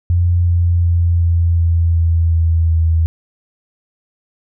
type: tone with pitch steps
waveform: sine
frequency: 87.31 / 86.46 / 85.61 / 84.78 / 83.95 / 83.13 / 82.31 / 81.51 Hz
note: F2 / F2 / F2 / E2 / E2 / E2 / E2 / E2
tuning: 0 / -17 / -34 / +49 / +32 / +15 / -2 / -19 cents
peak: -10 dBFS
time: 0.1-3.06 s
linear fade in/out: 0 ms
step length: 370 ms
effects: none